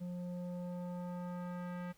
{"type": "tone with low-pass filter sweep", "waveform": "square", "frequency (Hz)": 177.6, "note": "F3", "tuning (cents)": 29, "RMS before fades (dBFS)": -42, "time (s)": [0, 1.93], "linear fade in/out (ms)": 20, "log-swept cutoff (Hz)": [380, 1900], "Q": 1.4, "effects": ["pink hiss -68 dBFS RMS until 1.97 s"]}